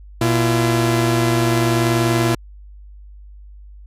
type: tone pair together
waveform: sawtooth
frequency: 119.7 / 338.6 Hz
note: A#2 / E4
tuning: +46 / +46 cents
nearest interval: octave + tritone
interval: 1800 cents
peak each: -13 / -14 dBFS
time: 0.21-2.35 s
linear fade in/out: 5 ms
effects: added 50 Hz sine -37 dBFS peak until 3.86 s + resampled to 32000 Hz